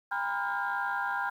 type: tone cluster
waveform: sine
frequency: 801 / 948 / 1009 / 1405 / 1608 Hz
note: G5 / A#5 / B5 / F6 / G6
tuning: +37 / +29 / +37 / +10 / +44 cents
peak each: -34 / -36 / -36 / -33 / -35 dBFS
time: 0.11-1.3 s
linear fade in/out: 10 ms
effects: tanh soft clip ceiling -21 dBFS + 10-bit